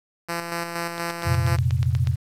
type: tone with tremolo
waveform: 5% pulse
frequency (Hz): 170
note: F3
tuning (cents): -46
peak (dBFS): -14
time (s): 0.28-1.57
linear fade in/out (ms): 20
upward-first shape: square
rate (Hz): 4.2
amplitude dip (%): 45
type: click train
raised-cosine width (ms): 0.2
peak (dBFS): -16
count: 10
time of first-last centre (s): 0.98-2.072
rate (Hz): 8.24
type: chord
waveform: sine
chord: F suspended fourth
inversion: none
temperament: equal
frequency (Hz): 87.31 / 116.54 / 130.81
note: F2 / Bb2 / C3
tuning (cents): 0 / 0 / 0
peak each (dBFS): -23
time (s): 1.25-2.16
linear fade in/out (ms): 20
effects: resampled to 32000 Hz + 8-bit